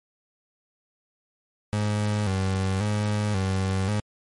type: tone with vibrato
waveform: 30% pulse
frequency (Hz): 100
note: G2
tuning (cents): +35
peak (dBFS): -20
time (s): 1.73-4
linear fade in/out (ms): 0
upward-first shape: square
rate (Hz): 0.93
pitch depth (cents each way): 82
effects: MP3 48 kbps